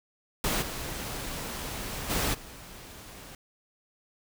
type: noise with level steps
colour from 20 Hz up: pink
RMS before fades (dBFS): -28 / -36 / -28 / -46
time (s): 0.44-3.35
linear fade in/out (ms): 2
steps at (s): 0.61 / 2.09 / 2.33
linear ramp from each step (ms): 20
effects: none